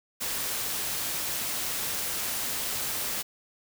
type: noise with amplitude modulation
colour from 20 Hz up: white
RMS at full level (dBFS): -30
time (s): 0.2-3.23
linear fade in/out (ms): 20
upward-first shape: sine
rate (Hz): 226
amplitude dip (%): 25
effects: none